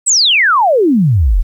sine exponential sweep, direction down, 8372 to 34.8 Hz, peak -7 dBFS, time 0.06-1.43 s, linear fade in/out 20 ms, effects 8-bit

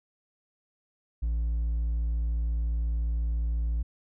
sine tone with hard clipping, 57.1 Hz, A#1, 35 cents flat, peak -26 dBFS, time 1.22-3.83 s, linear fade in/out 10 ms, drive 2 dB, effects none

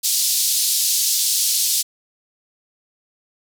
pink band-pass noise, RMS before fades -19 dBFS, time 0.03-1.83 s, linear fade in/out 20 ms, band 4200 to 15000 Hz, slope 24 dB/octave, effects none

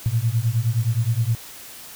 sine beating tone pair, 110.4 / 120 Hz, A2 / B2, +6 / -49 cents, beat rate 9.6 Hz, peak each -21 / -21 dBFS, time 0.06-1.35 s, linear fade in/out 0 ms, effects white hiss -40 dBFS RMS until 1.95 s

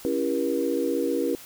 sine chord, C# diminished seventh, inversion none, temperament just, 277.2 / 332.6 / 399.1 / 479 Hz, C#4 / E4 / G4 / Bb4, 0 / +16 / +31 / +47 cents, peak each -28 / -28 / -30 / -27 dBFS, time 0.05-1.35 s, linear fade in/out 0 ms, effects white hiss -45 dBFS RMS until 1.45 s

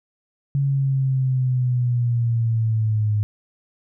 sine linear sweep, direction down, 140 to 104.3 Hz, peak -17 dBFS, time 0.55-3.23 s, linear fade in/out 0 ms, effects none

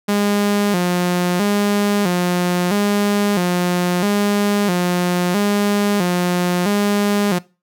sawtooth tone with vibrato, 190.7 Hz, G3, 47 cents flat, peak -11 dBFS, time 0.08-7.39 s, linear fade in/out 10 ms, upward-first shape square, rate 0.76 Hz, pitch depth 120 cents each way, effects noise-tail reverb RT60 0.3 s tail -21 dB re dry

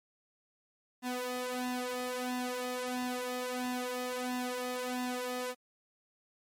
sawtooth tone with flanger, 250 Hz, B3, 21 cents sharp, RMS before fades -36 dBFS, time 1.02-5.55 s, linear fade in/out 50 ms, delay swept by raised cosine 1.1 to 2.4 ms, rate 1.5 Hz, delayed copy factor +0.85, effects MP3 64 kbps

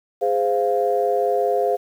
sine tone cluster, 413.2 / 518 / 696 Hz, G#4 / C5 / F5, -9 / -17 / -6 cents, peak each -21 dBFS, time 0.21-1.77 s, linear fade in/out 20 ms, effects tanh soft clip ceiling -7 dBFS + 8-bit

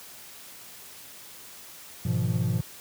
triangle chord, F half-diminished seventh, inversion first, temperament equal with one note detuned, 103.83 / 123.47 / 158.56 / 174.61 Hz, Ab2 / Cb3 / Eb3 / F3, 0 / 0 / +33 / 0 cents, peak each -26 / -25 / -31 / -28 dBFS, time 2.05-2.61 s, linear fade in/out 5 ms, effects white hiss -46 dBFS RMS until 2.8 s + high-pass 60 Hz 12 dB/octave

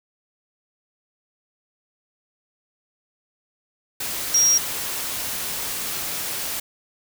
sine tone in noise, 5640 Hz, F8, 16 cents sharp, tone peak -14 dBFS, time 4.34-4.58 s, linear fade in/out 5 ms, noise white, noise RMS -28 dBFS, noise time 4-6.6 s, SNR +11 dB, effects none

